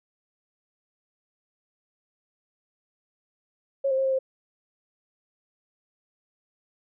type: tone with pitch steps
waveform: sine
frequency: 548 / 527 / 535 / 531 / 527 Hz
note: C#5 / C5 / C5 / C5 / C5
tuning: -20 / +12 / +38 / +25 / +12 cents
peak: -21 dBFS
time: 3.84-4.19 s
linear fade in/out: 10 ms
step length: 70 ms
effects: none